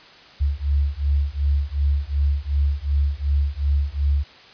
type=beating tone pair; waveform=sine; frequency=69.8 / 72.5 Hz; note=C#2 / D2; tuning=+13 / -22 cents; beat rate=2.7 Hz; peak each=-21 dBFS; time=0.4-4.24 s; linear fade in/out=20 ms; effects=white hiss -46 dBFS RMS until 4.53 s + resampled to 11025 Hz